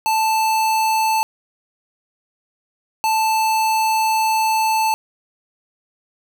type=tone pair in turn; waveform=square; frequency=880 / 880 Hz; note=A5 / A5; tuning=0 / 0 cents; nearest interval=unison; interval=0 cents; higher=neither; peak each=-16 dBFS; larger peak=neither; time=0.06-1.23 / 3.04-4.94 s; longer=second; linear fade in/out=0 ms; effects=none